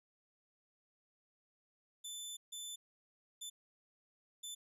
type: tone bursts at uneven times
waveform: 20% pulse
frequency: 3520 Hz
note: A7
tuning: in tune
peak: -38 dBFS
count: 4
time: 2.04-2.37 / 2.52-2.76 / 3.41-3.5 / 4.43-4.55 s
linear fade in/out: 10 ms
effects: none